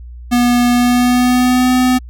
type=tone with pitch glide; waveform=square; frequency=242.9 to 252.9 Hz; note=B3 to B3; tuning=-29 to +41 cents; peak=-10 dBFS; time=0.31-1.99 s; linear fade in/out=20 ms; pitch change=+70 cents; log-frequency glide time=0.71-1.72 s; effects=added 60 Hz sine -29 dBFS peak until 2.09 s